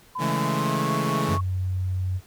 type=tone with pitch glide; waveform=sine; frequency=1013 to 1104.7 Hz; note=B5 to C#6; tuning=+44 to -6 cents; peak=-27 dBFS; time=0.15-1.41 s; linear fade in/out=10 ms; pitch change=+150 cents; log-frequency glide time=0.37-0.94 s
type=chord; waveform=sawtooth; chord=A major seventh; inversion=first; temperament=equal with one note detuned; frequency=138.59 / 163.86 / 207.7 / 220 Hz; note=C#3 / E3 / G#3 / A3; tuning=0 / -10 / 0 / 0 cents; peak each=-24 / -24 / -27 / -26 dBFS; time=0.18-1.39 s; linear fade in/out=50 ms
type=tone; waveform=sine; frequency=92.7 Hz; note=F#2; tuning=4 cents sharp; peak=-23 dBFS; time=1.27-2.21 s; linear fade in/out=50 ms
effects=pink hiss -54 dBFS RMS until 2.26 s